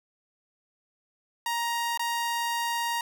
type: tone with dropouts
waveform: sawtooth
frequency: 938 Hz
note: A#5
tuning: 11 cents sharp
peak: -23 dBFS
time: 1.46-3.01 s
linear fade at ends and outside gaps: 2 ms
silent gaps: 1.975-1.994 s
effects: none